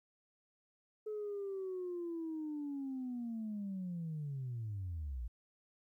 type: linear sweep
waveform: sine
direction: down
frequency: 431 to 54.1 Hz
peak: -37 dBFS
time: 1.06-5.28 s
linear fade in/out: 10 ms
effects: tanh soft clip ceiling -35 dBFS + 13-bit